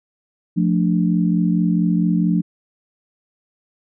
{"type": "chord", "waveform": "sine", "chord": "D minor", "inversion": "first", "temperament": "equal with one note detuned", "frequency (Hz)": [175.52, 220, 293.7], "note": ["F3", "A3", "D4"], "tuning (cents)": [9, 0, 0], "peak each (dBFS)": [-16, -21, -22], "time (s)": [0.56, 2.42], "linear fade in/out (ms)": 20, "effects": []}